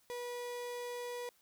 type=tone; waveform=35% pulse; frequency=486.3 Hz; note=B4; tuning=27 cents flat; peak=-38 dBFS; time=0.1-1.29 s; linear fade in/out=0 ms; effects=white hiss -70 dBFS RMS until 1.41 s